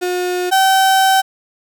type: tone pair in turn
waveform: 35% pulse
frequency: 360 / 768.6 Hz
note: F#4 / G5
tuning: -47 / -34 cents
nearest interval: octave + minor second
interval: 1313 cents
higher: second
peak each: -15 / -8 dBFS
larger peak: second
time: 0.01-0.51 / 0.51-1.22 s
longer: second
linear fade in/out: 20 ms
effects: none